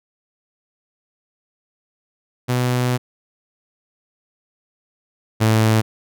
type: tone pair in turn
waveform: sawtooth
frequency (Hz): 124.5 / 110.2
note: B2 / A2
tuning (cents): +14 / +3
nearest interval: major second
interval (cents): 211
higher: first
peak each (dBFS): -13 / -9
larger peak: second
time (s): 2.48-2.98 / 5.4-5.82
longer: first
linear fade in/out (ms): 20
effects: none